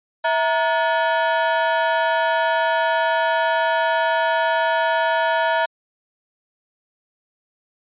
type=ring-modulated tone; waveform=30% pulse; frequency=794 Hz; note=G5; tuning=22 cents sharp; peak=-11 dBFS; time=0.24-5.66 s; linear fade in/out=10 ms; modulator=141 Hz; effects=resampled to 8000 Hz